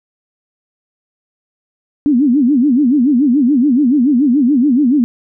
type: tone with vibrato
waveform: sine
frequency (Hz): 266.3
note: C4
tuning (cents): +31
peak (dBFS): -8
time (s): 2.06-5.04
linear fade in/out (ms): 0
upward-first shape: sine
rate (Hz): 7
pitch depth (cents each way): 230
effects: none